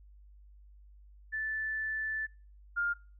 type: tone pair in turn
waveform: sine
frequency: 1754 / 1407.3 Hz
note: A6 / F6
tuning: -6 / +13 cents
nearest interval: major third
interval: 381 cents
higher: first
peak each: -32 / -28 dBFS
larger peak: second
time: 1.32-2.27 / 2.76-2.94 s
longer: first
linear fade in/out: 20 ms
effects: noise-tail reverb RT60 0.4 s tail -25 dB re dry + added 50 Hz sine -53 dBFS peak until 3.19 s